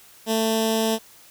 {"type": "tone with notch filter", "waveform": "10% pulse", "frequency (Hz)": 222.3, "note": "A3", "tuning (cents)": 18, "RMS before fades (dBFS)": -22, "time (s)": [0.26, 0.99], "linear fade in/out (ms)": 50, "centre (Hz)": 1300, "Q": 0.85, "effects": ["white hiss -50 dBFS RMS until 1.3 s"]}